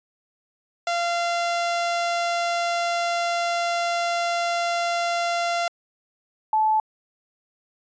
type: tone pair in turn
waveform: sawtooth / sine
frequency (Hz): 689 / 868.1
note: F5 / A5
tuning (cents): -24 / -24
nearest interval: major third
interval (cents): 400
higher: second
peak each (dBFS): -18 / -17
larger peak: second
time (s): 0.87-5.68 / 6.53-6.8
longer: first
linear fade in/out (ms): 2
effects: resampled to 16000 Hz